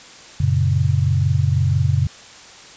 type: chord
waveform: sine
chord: F# major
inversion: none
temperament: equal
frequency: 92.5 / 116.54 / 138.59 Hz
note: F#2 / A#2 / C#3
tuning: 0 / 0 / 0 cents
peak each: -18 / -20 / -18 dBFS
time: 0.4-2.07 s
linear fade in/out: 5 ms
effects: white hiss -41 dBFS RMS until 2.76 s + resampled to 16000 Hz